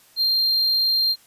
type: tone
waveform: triangle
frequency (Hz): 4186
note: C8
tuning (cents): 0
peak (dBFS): -16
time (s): 0.16-1.16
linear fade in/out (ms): 50
effects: white hiss -54 dBFS RMS until 1.26 s + resampled to 32000 Hz